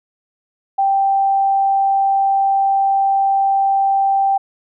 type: tone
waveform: sine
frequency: 784 Hz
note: G5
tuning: in tune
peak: -12 dBFS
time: 0.78-4.38 s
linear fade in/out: 10 ms
effects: none